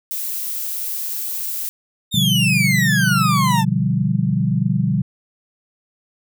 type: noise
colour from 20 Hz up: violet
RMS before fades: -25 dBFS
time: 0.11-1.69 s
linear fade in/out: 0 ms
type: exponential sweep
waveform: 40% pulse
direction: down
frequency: 3729 to 867 Hz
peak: -16 dBFS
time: 2.11-3.65 s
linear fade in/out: 50 ms
type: chord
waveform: sine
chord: G dominant seventh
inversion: first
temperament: equal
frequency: 123.47 / 146.83 / 174.61 / 196 Hz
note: B2 / D3 / F3 / G3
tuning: 0 / 0 / 0 / 0 cents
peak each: -21 dBFS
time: 2.14-5.02 s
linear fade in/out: 5 ms
effects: none